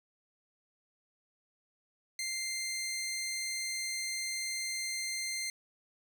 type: tone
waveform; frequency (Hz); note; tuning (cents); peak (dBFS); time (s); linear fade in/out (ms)
15% pulse; 2093; C7; 0; -28; 2.19-5.5; 2
effects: none